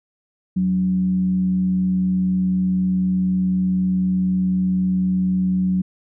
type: tone with frequency modulation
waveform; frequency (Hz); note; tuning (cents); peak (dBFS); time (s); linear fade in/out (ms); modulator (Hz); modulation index
sine; 185; F#3; 0; -16; 0.56-5.82; 10; 104; 0.22
effects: none